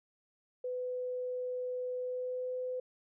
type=tone with pitch glide; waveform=sine; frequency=501 to 505.9 Hz; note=B4 to B4; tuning=+25 to +42 cents; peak=-34 dBFS; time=0.64-2.8 s; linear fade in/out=5 ms; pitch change=+17 cents; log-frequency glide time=1.96-2.55 s; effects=none